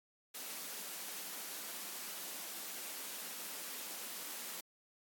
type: high-pass noise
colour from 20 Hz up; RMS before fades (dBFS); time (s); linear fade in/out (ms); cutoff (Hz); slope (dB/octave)
white; -45; 0.34-4.61; 10; 170; 96
effects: AAC 64 kbps